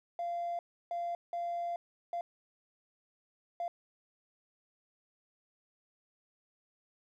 triangle tone bursts at uneven times, 691 Hz, F5, 19 cents flat, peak -30 dBFS, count 5, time 0.19-0.59 / 0.91-1.15 / 1.33-1.76 / 2.13-2.21 / 3.6-3.68 s, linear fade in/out 2 ms, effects tanh soft clip ceiling -30 dBFS

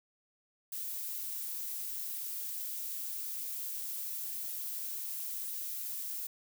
violet noise, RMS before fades -39 dBFS, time 0.72-6.27 s, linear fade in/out 5 ms, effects none

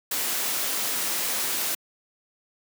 white noise, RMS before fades -27 dBFS, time 0.11-1.75 s, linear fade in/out 5 ms, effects high-pass 200 Hz 12 dB/octave

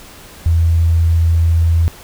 sine tone, 83 Hz, E2, 12 cents sharp, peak -9 dBFS, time 0.46-1.88 s, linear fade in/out 0 ms, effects pink hiss -38 dBFS RMS until 2.03 s

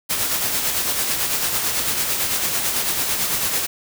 white noise with tremolo, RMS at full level -20 dBFS, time 0.09-3.67 s, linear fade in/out 20 ms, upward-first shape sine, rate 9 Hz, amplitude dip 40%, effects none

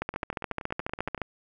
two click trains, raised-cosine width 0.5 ms, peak -14 / -23 dBFS, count 18 / 12, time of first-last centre 0.02-1.217 / 0.14-1.178 s, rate 14.2 / 10.6 Hz, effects none

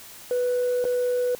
sine tone with dropouts, 493.9 Hz, B4, in tune, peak -19 dBFS, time 0.31-1.35 s, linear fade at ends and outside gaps 1 ms, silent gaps 0.842-0.851 s, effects tanh soft clip ceiling -19 dBFS + white hiss -44 dBFS RMS until 1.39 s

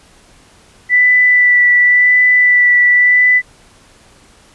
sine tone with vibrato, 1977 Hz, B6, 1 cent sharp, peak -6 dBFS, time 0.89-3.42 s, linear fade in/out 50 ms, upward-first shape sine, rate 0.92 Hz, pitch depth 14 cents each way, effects pink hiss -46 dBFS RMS until 4.54 s + resampled to 24000 Hz

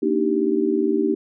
sine chord, Eb major seventh, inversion second, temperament just, 233.3 / 291.7 / 311.1 / 388.9 Hz, Bb3 / D4 / Eb4 / G4, +2 / -12 / 0 / -14 cents, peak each -25 / -25 / -22 / -21 dBFS, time 0.02-1.15 s, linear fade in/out 10 ms, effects none

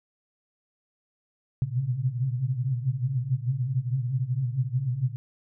sine tone cluster, 119 / 126 / 132.4 / 137.1 Hz, A#2 / B2 / C3 / C#3, +36 / +35 / +21 / -19 cents, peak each -30 / -30 / -30 / -31 dBFS, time 1.62-5.16 s, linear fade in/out 0 ms, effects none

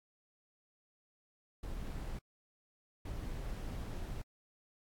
brown noise bursts at uneven times, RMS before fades -41 dBFS, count 2, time 1.63-2.19 / 3.05-4.22 s, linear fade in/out 5 ms, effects AAC 64 kbps

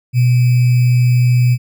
sine tone with sample-and-hold, 123.47 Hz, B2, in tune, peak -8 dBFS, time 0.13-1.58 s, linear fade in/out 50 ms, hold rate 2450 Hz, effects none

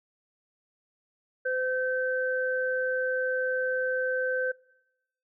sine tone pair together, 512 / 1544.5 Hz, C5 / G6, -38 / -26 cents, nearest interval octave + perfect fifth, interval 1912 cents, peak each -28 / -29 dBFS, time 1.45-4.52 s, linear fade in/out 10 ms, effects noise-tail reverb RT60 0.9 s tail -24 dB re dry

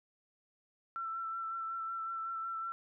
sine tone with vibrato, 1340 Hz, E6, 28 cents sharp, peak -36 dBFS, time 0.96-2.72 s, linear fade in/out 0 ms, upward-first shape sine, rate 5.4 Hz, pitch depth 21 cents each way, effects none

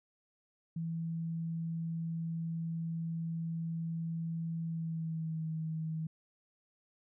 sine tone with pitch glide, 164.81 to 159.38 Hz, E3 to D#3, 0 to +42 cents, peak -34 dBFS, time 0.76-6.07 s, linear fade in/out 5 ms, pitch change -58 cents, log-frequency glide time 4.64-5.46 s, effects none

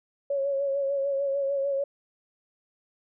sine tone with vibrato, 554.4 Hz, C#5, in tune, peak -24 dBFS, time 0.3-1.84 s, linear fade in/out 5 ms, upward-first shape sine, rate 6.7 Hz, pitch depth 35 cents each way, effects none

